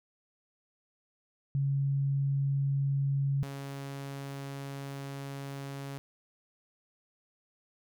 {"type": "tone pair in turn", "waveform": ["sine", "sawtooth"], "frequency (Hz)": [138.59, 138.59], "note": ["C#3", "C#3"], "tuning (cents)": [0, 0], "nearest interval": "unison", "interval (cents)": 0, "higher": "neither", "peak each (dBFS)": [-26, -34], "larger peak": "first", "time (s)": [[1.55, 3.43], [3.43, 5.98]], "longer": "second", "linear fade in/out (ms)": 0, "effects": []}